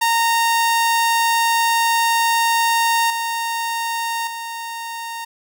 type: tone with level steps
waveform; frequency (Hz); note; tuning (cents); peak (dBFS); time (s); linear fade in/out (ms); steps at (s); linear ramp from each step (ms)
sawtooth; 923; A#5; -17; -11 / -17 / -23; 0.01-5.25; 10; 3.1 / 4.27; 2
effects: none